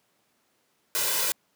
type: noise with comb filter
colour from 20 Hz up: white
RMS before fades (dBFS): -26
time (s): 0.95-1.32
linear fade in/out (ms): 0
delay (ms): 2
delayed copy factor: +0.85
effects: pink hiss -69 dBFS RMS until 1.55 s + high-pass 200 Hz 12 dB/octave